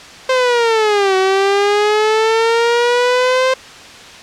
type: linear two-way sweep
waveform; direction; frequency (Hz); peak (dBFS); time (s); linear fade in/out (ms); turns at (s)
sawtooth; down then up; 523.3 to 376.1 to 523.3; -7; 0.29-3.54; 5; 1.16
effects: white hiss -35 dBFS RMS until 4.22 s + low-pass 5000 Hz 12 dB/octave